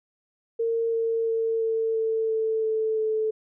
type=tone with pitch steps; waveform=sine; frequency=458.1 / 454.9 / 451.8 / 448.7 / 445.6 / 442.5 / 439.4 / 436.4 Hz; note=A#4 / A#4 / A4 / A4 / A4 / A4 / A4 / A4; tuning=-30 / -42 / +46 / +34 / +22 / +10 / -2 / -14 cents; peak=-22 dBFS; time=0.59-3.31 s; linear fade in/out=10 ms; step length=340 ms; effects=none